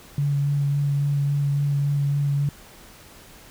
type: tone with vibrato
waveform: sine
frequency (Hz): 142.4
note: C#3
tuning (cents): +47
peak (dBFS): -19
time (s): 0.18-2.49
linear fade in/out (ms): 2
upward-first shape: sine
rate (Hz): 3.6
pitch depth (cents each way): 13
effects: pink hiss -47 dBFS RMS until 3.5 s